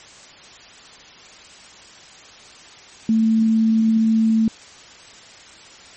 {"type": "tone", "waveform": "sine", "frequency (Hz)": 222.5, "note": "A3", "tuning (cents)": 20, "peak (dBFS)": -13, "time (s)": [3.09, 4.48], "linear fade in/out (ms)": 2, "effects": ["white hiss -43 dBFS RMS until 5.96 s", "MP3 32 kbps"]}